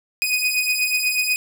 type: beating tone pair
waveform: sawtooth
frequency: 2489 / 2497.2 Hz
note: D#7 / D#7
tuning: 0 / +6 cents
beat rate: 8.2 Hz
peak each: -20 / -17 dBFS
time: 0.22-1.36 s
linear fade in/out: 0 ms
effects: none